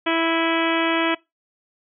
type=harmonic tone with a mistuned harmonic; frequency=329.6 Hz; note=E4; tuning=in tune; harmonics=1 / 2 / 3 / 4 / 5 / 6 / 7 / 8 / 9 / 10; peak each=-22 / -25 / -27 / -28 / -29 / -30 / -30 / -31 / -32 / -32 dBFS; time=0.06-1.15 s; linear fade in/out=10 ms; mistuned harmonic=8; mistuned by=-42 cents; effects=noise-tail reverb RT60 0.2 s tail -22 dB re dry